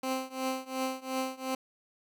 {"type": "tone with tremolo", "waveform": "15% pulse", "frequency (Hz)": 261.6, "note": "C4", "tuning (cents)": 0, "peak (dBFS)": -22, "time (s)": [0.03, 1.55], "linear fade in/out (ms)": 5, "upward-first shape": "triangle", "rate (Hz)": 2.8, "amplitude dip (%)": 95, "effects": []}